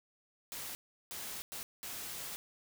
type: noise bursts at uneven times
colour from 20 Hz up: white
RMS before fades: -43 dBFS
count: 4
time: 0.52-0.75 / 1.11-1.42 / 1.52-1.63 / 1.83-2.36 s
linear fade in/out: 0 ms
effects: none